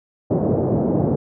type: band-pass noise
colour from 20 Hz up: pink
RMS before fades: -19 dBFS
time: 0.3-1.16 s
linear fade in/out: 10 ms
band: 110 to 620 Hz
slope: 24 dB/octave
effects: none